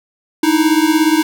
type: beating tone pair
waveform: square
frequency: 305.9 / 322.9 Hz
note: D#4 / E4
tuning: -29 / -36 cents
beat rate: 17 Hz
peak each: -14 dBFS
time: 0.43-1.23 s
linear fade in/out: 5 ms
effects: none